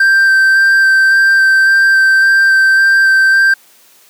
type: tone with vibrato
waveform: triangle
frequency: 1568 Hz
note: G6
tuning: in tune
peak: -4 dBFS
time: 0-3.54 s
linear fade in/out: 5 ms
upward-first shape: square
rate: 1.8 Hz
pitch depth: 9 cents each way
effects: white hiss -46 dBFS RMS until 4.09 s + high-pass 200 Hz 12 dB/octave